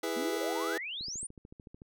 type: chord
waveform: sawtooth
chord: E major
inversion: none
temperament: just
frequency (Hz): 329.6 / 412 / 494.4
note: E4 / G#4 / B4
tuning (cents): 0 / -14 / +2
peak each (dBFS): -32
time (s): 0.03-0.78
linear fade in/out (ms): 5
type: exponential sweep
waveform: sine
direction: up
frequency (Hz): 225.3 to 9630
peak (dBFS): -36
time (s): 0.16-1.27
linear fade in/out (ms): 10
type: click train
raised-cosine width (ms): 3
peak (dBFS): -36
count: 12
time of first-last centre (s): 1.01-1.819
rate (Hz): 13.6
effects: none